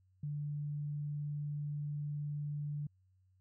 sine tone, 146.83 Hz, D3, in tune, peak -36 dBFS, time 0.23-2.87 s, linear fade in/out 5 ms, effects added 93 Hz sine -67 dBFS peak until 3.4 s

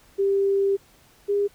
sine tone pair in turn, 394.5 / 405.1 Hz, G4 / G#4, +11 / -43 cents, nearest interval unison, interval 46 cents, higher second, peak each -18 / -19 dBFS, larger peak first, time 0.18-0.77 / 1.28-1.48 s, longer first, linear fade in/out 20 ms, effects pink hiss -56 dBFS RMS until 1.54 s

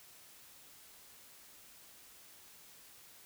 silence, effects white hiss -58 dBFS RMS until 3.25 s

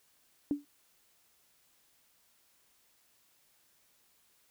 sine tone with exponential decay, 288.6 Hz, D4, 30 cents flat, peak -24 dBFS, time 0.51-0.65 s, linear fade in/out 1 ms, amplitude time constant 30 ms, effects white hiss -69 dBFS RMS until 4.5 s

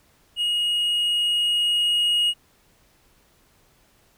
triangle tone with level ramp, 2879 Hz, F#7, 48 cents flat, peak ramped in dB -19 to -16 dBFS, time 0.36-2.34 s, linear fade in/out 50 ms, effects pink hiss -60 dBFS RMS until 4.17 s

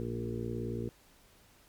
harmonic tone with a mistuned harmonic, 58.27 Hz, A#1, in tune, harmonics 1 / 2 / 3 / 4 / 5 / 6 / 7 / 8, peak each -45 / -38 / -47 / -40 / -47 / -41 / -42 / -44 dBFS, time 0-0.89 s, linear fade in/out 0 ms, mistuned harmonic 4, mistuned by -17 cents, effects pink hiss -62 dBFS RMS until 1.68 s + MP3 96 kbps

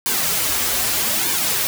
white noise with flanger, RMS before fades -20 dBFS, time 0.06-1.67 s, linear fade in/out 0 ms, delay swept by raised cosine 1.5 to 6.6 ms, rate 0.81 Hz, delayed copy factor -0.75, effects none

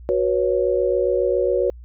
sine chord, F# suspended fourth, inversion none, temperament equal with one note detuned, 370 / 487.1 / 554.4 Hz, F#4 / B4 / C#5, 0 / -24 / 0 cents, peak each -21 dBFS, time 0.09-1.7 s, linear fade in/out 0 ms, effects added 60 Hz sine -37 dBFS peak until 1.84 s

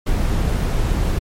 brown noise, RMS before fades -18 dBFS, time 0.06-1.19 s, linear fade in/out 10 ms, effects MP3 64 kbps

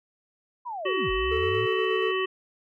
sine linear two-way sweep, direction down then up, 1021 to 41.45 to 118.4 Hz, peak -31 dBFS, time 0.65-1.67 s, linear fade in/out 20 ms, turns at 1.11 s
harmonic tone, 376.6 Hz, F#4, 31 cents sharp, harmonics 1 / 3 / 5 / 7 / 8, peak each -26 / -31 / -33 / -34 / -35 dBFS, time 0.85-2.26 s, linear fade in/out 10 ms
triangle tone with tremolo, 440 Hz, A4, in tune, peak -24 dBFS, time 1.31-2.12 s, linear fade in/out 10 ms, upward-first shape square, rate 8.4 Hz, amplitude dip 30%
effects none

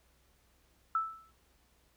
sine tone with exponential decay, 1317 Hz, E6, 2 cents flat, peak -25 dBFS, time 0.95-1.31 s, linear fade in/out 2 ms, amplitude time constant 77 ms, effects added 62 Hz sine -70 dBFS peak until 1.96 s + pink hiss -70 dBFS RMS until 1.96 s

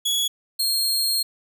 sawtooth tone pair in turn, 3368 / 4239 Hz, G#7 / C8, +24 / +22 cents, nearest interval major third, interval 398 cents, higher second, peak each -17 dBFS, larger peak neither, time 0.05-0.28 / 0.59-1.23 s, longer second, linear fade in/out 10 ms, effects none

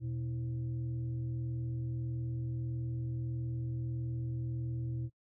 sine tone with frequency modulation, 121.8 Hz, B2, 24 cents flat, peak -34 dBFS, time 0-5.1 s, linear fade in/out 50 ms, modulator 202 Hz, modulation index 0.49, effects noise-tail reverb RT60 0.1 s tail -20 dB re dry

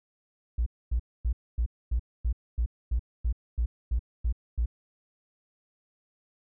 triangle tone bursts, 58.27 Hz, A#1, in tune, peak -19 dBFS, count 13, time 0.58-4.659 s, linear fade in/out 10 ms, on 83 ms, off 250 ms, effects tanh soft clip ceiling -21 dBFS

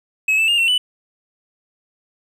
triangle tone with pitch steps, 2569 / 2642 / 2822 / 2713 / 2981 Hz, E7 / E7 / F7 / E7 / F#7, -45 / +3 / +17 / +49 / +12 cents, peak -12 dBFS, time 0.28-0.78 s, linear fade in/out 5 ms, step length 100 ms, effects none

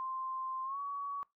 sine tone with pitch glide, 1046.5 to 1128.1 Hz, C6 to C#6, 0 to +30 cents, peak -36 dBFS, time 0-1.23 s, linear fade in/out 0 ms, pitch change +130 cents, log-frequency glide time 0.64-0.78 s, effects noise-tail reverb RT60 0.2 s tail -22 dB re dry

